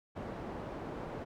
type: low-pass noise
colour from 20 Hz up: white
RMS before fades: -42 dBFS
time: 0.15-1.25 s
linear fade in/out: 20 ms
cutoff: 650 Hz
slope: 12 dB/octave
effects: none